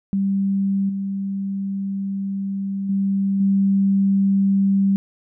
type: tone with level steps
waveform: sine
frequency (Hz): 196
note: G3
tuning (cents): 0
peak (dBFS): -17 / -22 / -17 / -14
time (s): 0.13-4.96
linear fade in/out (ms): 0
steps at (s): 0.89 / 2.89 / 3.4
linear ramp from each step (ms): 5
effects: none